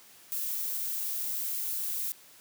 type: noise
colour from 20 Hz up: violet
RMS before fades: -33 dBFS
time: 0.32-2.12 s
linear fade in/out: 0 ms
effects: white hiss -55 dBFS RMS until 2.4 s + high-pass 100 Hz 12 dB/octave